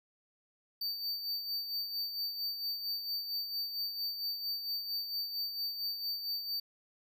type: tone with tremolo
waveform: square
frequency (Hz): 4601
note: D8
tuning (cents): -36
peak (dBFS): -33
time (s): 0.81-6.6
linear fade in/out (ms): 5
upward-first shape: sine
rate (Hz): 4.4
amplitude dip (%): 55
effects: none